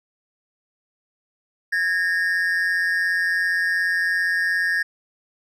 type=tone pair together; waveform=triangle; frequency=1650.7 / 1828 Hz; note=G#6 / A#6; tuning=-11 / -34 cents; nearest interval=major second; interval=177 cents; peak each=-20 dBFS; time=1.72-4.83 s; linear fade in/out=10 ms; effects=none